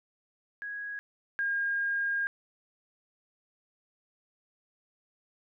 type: tone pair in turn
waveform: sine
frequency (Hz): 1656 / 1618.2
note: G#6 / G#6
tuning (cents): -5 / -45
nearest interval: unison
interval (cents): 40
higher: first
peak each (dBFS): -35 / -27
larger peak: second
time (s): 0.62-0.99 / 1.39-2.27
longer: second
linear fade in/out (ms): 0
effects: none